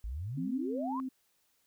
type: exponential sweep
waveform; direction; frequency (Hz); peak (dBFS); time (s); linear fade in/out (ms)
sine; up; 50.3 to 1108.7; -35; 0.04-1; 0
type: tone with vibrato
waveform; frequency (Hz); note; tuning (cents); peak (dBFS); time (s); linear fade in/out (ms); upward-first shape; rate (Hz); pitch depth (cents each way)
sine; 261.6; C4; 0; -34; 0.37-1.09; 10; sine; 3.8; 13
effects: white hiss -73 dBFS RMS until 1.66 s